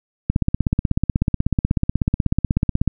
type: click train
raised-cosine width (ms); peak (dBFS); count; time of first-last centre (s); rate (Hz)
5; -4; 43; 0.3-2.877; 16.3
effects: none